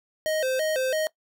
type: tone with vibrato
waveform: square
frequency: 570 Hz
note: C#5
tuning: 48 cents sharp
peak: -24 dBFS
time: 0.26-1.07 s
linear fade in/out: 0 ms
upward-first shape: square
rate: 3 Hz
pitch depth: 160 cents each way
effects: noise-tail reverb RT60 0.1 s tail -21 dB re dry